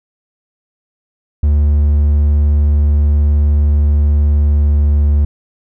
triangle tone with pitch glide, 73.42 to 73 Hz, D2 to D2, 0 to -10 cents, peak -6 dBFS, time 1.43-5.25 s, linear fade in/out 5 ms, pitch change -10 cents, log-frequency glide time 4.22-5.05 s, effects none

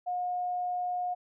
sine tone, 719 Hz, F#5, 50 cents flat, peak -29 dBFS, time 0.06-1.15 s, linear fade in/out 20 ms, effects none

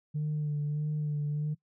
sine tone with vibrato, 149.4 Hz, D3, 30 cents sharp, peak -27 dBFS, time 0.14-1.55 s, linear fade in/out 20 ms, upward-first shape sine, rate 1.6 Hz, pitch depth 28 cents each way, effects noise-tail reverb RT60 0.1 s tail -22 dB re dry + tanh soft clip ceiling -26 dBFS

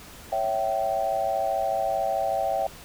sine chord, C# diminished, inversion none, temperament equal with one note detuned, 554.4 / 659.3 / 772.8 Hz, C#5 / E5 / G5, 0 / 0 / -25 cents, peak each -30 / -27 / -26 dBFS, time 0.32-2.67 s, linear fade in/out 5 ms, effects pink hiss -45 dBFS RMS until 2.84 s

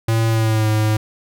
square tone with pitch glide, 113 to 108.02 Hz, A2 to A2, +47 to -31 cents, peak -15 dBFS, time 0.08-0.97 s, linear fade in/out 5 ms, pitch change -78 cents, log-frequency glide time 0.3-0.68 s, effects none

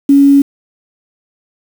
sine tone with quantisation, 279.6 Hz, C#4, 15 cents sharp, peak -3 dBFS, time 0.09-0.42 s, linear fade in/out 5 ms, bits 5, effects none

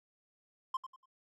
triangle tone with echo, 1050 Hz, C6, 6 cents sharp, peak -29 dBFS, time 0.74-0.77 s, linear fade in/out 5 ms, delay 96 ms, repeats 3, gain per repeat -11 dB, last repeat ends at 1.058 s, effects none

